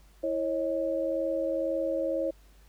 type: tone cluster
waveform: sine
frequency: 329 / 547 / 629 Hz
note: E4 / C#5 / D#5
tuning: -3 / -23 / +19 cents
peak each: -33 / -28 / -35 dBFS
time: 0.23-2.31 s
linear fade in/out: 10 ms
effects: added 50 Hz sine -54 dBFS peak until 2.68 s + pink hiss -63 dBFS RMS until 2.68 s